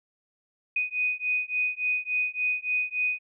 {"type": "beating tone pair", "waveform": "sine", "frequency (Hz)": [2489, 2492.5], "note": ["D#7", "D#7"], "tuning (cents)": [0, 2], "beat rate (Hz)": 3.5, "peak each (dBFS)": [-28, -28], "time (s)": [0.76, 3.19], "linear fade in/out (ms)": 5, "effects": []}